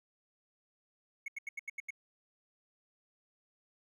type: tone bursts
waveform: triangle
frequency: 2197 Hz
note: C#7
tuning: 16 cents flat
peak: -35 dBFS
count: 7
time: 1.26-1.906 s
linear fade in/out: 5 ms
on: 22 ms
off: 82 ms
effects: none